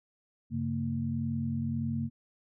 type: tone cluster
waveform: sine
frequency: 97.1 / 138.8 / 228.9 Hz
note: G2 / C#3 / A#3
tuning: -16 / +3 / -31 cents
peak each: -36 / -34 / -32 dBFS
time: 0.5-2.1 s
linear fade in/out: 50 ms
effects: none